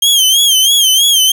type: tone with vibrato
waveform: sawtooth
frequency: 3191 Hz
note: G7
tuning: 30 cents sharp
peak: -4 dBFS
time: 0.02-1.32 s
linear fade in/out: 5 ms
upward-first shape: sine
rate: 3.1 Hz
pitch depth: 92 cents each way
effects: none